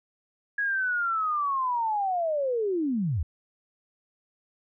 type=linear sweep; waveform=sine; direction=down; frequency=1672 to 65.41 Hz; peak=-24 dBFS; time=0.58-3.23 s; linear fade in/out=5 ms; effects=none